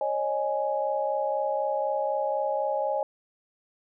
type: tone cluster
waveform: sine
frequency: 547 / 611 / 833 Hz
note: C#5 / D#5 / G#5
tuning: -23 / -32 / +5 cents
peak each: -29 dBFS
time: 0.01-3.03 s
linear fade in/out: 2 ms
effects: none